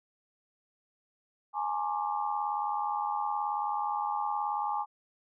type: tone cluster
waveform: sine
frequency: 835 / 914 / 1079 / 1177 Hz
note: G#5 / A#5 / C#6 / D6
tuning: +9 / -34 / -47 / +3 cents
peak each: -31 / -38 / -37 / -37 dBFS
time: 1.53-4.86 s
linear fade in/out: 50 ms
effects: none